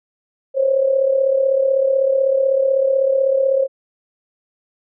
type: tone with amplitude modulation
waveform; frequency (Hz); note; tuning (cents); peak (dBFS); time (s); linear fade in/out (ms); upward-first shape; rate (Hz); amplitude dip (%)
sine; 537; C5; +45; -10; 0.54-3.68; 50; sine; 36; 65
effects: none